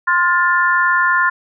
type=chord; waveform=sine; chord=F major; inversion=second; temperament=equal with one note detuned; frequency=1046.5 / 1417.2 / 1760 Hz; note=C6 / F6 / A6; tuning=0 / +25 / 0 cents; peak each=-16 dBFS; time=0.07-1.3 s; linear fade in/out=10 ms; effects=none